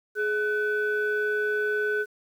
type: tone pair together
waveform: sine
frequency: 420.9 / 1499.9 Hz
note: G#4 / F#6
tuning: +23 / +23 cents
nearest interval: octave + minor seventh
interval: 2200 cents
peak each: -25 dBFS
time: 0.15-2.06 s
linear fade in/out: 50 ms
effects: tanh soft clip ceiling -18 dBFS + 9-bit